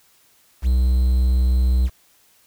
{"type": "tone with quantisation", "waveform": "triangle", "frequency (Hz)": 63, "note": "B1", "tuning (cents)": 35, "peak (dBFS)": -12, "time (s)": [0.62, 1.9], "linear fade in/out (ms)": 50, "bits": 7, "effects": ["white hiss -57 dBFS RMS until 2.46 s"]}